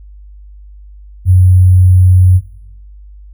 sine tone with sample-and-hold, 91.8 Hz, F#2, 13 cents flat, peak -3 dBFS, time 1.25-2.41 s, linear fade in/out 50 ms, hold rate 11025 Hz, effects noise-tail reverb RT60 0.9 s tail -20 dB re dry + added 50 Hz sine -32 dBFS peak until 3.33 s

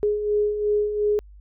sine beating tone pair, 415.2 / 418 Hz, G#4 / G#4, 0 / +11 cents, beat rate 2.8 Hz, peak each -28 / -20 dBFS, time 0.03-1.19 s, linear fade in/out 0 ms, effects added 50 Hz sine -43 dBFS peak until 1.4 s

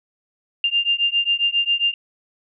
sine beating tone pair, 2794 / 2801.4 Hz, F7 / F7, 0 / +5 cents, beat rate 7.4 Hz, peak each -20 dBFS, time 0.64-1.94 s, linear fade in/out 2 ms, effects none

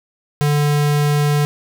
square tone, 146.83 Hz, D3, in tune, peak -14 dBFS, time 0.41-1.45 s, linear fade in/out 0 ms, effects none

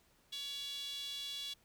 sawtooth tone with high-pass filter, 564 Hz, C#5, 30 cents sharp, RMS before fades -43 dBFS, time 0.32-1.54 s, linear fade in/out 10 ms, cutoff 3500 Hz, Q 7.6, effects pink hiss -70 dBFS RMS until 1.64 s

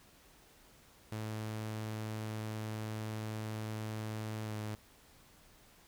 sawtooth tone with pitch glide, 108.8 to 106.93 Hz, A2 to A2, -19 to -49 cents, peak -34 dBFS, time 1.12-4.75 s, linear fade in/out 0 ms, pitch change -30 cents, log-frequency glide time 4.46-4.52 s, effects pink hiss -62 dBFS RMS until 5.87 s

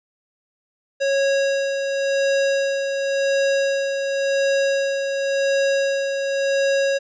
square tone with tremolo, 550 Hz, C#5, 14 cents flat, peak -17 dBFS, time 1-6.99 s, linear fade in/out 20 ms, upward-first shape sine, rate 0.92 Hz, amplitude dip 45%, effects resampled to 16000 Hz

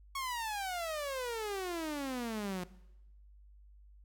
sawtooth exponential sweep, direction down, 1112 to 176.1 Hz, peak -32 dBFS, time 0.15-2.64 s, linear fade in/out 5 ms, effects noise-tail reverb RT60 0.9 s tail -19 dB re dry + added 50 Hz sine -55 dBFS peak until 4.04 s

